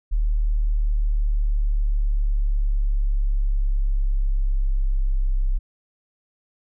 sine exponential sweep, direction down, 38 to 32.7 Hz, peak -17 dBFS, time 0.11-5.59 s, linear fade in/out 20 ms, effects none

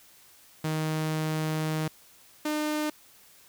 sawtooth tone pair in turn, 156.5 / 303 Hz, D#3 / D#4, +10 / -46 cents, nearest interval major seventh, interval 1144 cents, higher second, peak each -23 dBFS, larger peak neither, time 0.64-1.88 / 2.45-2.9 s, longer first, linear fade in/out 5 ms, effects white hiss -56 dBFS RMS until 3.48 s

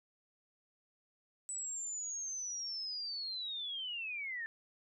sine linear sweep, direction down, 7970 to 1760 Hz, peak -38 dBFS, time 1.49-4.46 s, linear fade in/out 0 ms, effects none

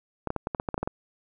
clicks, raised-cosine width 1 ms, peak -14 dBFS, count 11, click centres 0.273 / 0.304 / 0.363 / 0.471 / 0.548 / 0.599 / 0.688 / 0.743 / 0.779 / 0.83 / 0.875 s, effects none

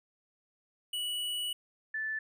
square / sine tone pair in turn, 2942 / 1752.5 Hz, F#7 / A6, -11 / -7 cents, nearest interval major sixth, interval 896 cents, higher first, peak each -33 / -32 dBFS, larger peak second, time 0.93-1.53 / 1.94-2.19 s, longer first, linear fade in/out 5 ms, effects none

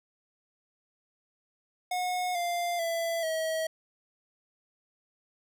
square tone with pitch steps, 726 / 696.4 / 668.1 / 640.8 Hz, F#5 / F5 / E5 / E5, -33 / -5 / +23 / -49 cents, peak -29 dBFS, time 1.91-3.67 s, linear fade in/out 5 ms, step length 440 ms, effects none

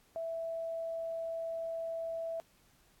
sine tone, 659.3 Hz, E5, in tune, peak -35 dBFS, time 0.16-2.4 s, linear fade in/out 0 ms, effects pink hiss -67 dBFS RMS until 3 s + AAC 64 kbps

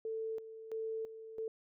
sine tone with tremolo, 444.4 Hz, A4, 17 cents sharp, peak -36 dBFS, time 0.05-1.48 s, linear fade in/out 2 ms, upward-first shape square, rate 1.5 Hz, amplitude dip 70%, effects none

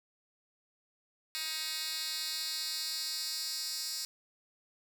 10% pulse tone with high-pass filter sweep, 315.1 Hz, D#4, 22 cents sharp, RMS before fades -37 dBFS, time 1.35-4.05 s, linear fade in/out 0 ms, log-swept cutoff 3300 to 5300 Hz, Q 2.3, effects none

